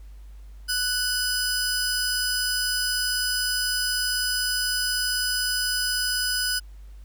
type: tone pair together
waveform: sawtooth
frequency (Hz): 1487 / 5002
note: F#6 / D#8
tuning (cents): +8 / +8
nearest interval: octave + major sixth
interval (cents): 2100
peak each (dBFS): -23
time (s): 0.68-6.6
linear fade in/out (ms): 20
effects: added 50 Hz sine -40 dBFS peak until 7.04 s + pink hiss -62 dBFS RMS until 7.04 s